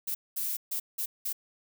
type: noise bursts at uneven times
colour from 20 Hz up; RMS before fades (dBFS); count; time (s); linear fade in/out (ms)
violet; -32; 5; 0.07-0.15 / 0.36-0.57 / 0.71-0.8 / 0.98-1.06 / 1.25-1.33; 10
effects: none